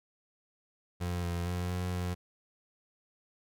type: tone with pitch steps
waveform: 30% pulse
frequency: 88.3 / 86.5 / 89.1 / 90.2 / 89.6 Hz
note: F2 / F2 / F2 / F#2 / F2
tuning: +20 / -16 / +35 / -44 / +45 cents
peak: -29 dBFS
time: 1-2.15 s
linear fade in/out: 20 ms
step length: 230 ms
effects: none